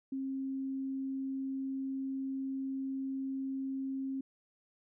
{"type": "tone", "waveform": "sine", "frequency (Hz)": 268, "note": "C4", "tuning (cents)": 42, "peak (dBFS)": -34, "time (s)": [0.12, 4.21], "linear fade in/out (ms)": 5, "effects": []}